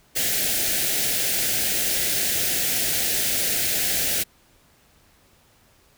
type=band-stop noise; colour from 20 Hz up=white; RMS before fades=-23 dBFS; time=0.15-4.24 s; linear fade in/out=20 ms; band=770 to 1500 Hz; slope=48 dB/octave; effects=pink hiss -58 dBFS RMS until 5.97 s